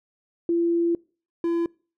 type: tone pair in turn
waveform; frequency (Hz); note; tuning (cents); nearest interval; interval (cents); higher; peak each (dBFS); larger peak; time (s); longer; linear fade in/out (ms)
sine / triangle; 339.7 / 338.1; F4 / E4; -48 / +44; unison; 8; first; -19; neither; 0.49-0.95 / 1.44-1.66; first; 2
effects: noise-tail reverb RT60 0.4 s tail -25 dB re dry